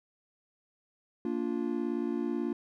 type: chord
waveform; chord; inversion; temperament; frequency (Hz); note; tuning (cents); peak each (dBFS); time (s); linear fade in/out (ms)
triangle; Bb major; none; just; 233.1 / 291.4 / 349.6; Bb3 / D4 / F4; 0 / -13 / +2; -32; 1.25-2.53; 2
effects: none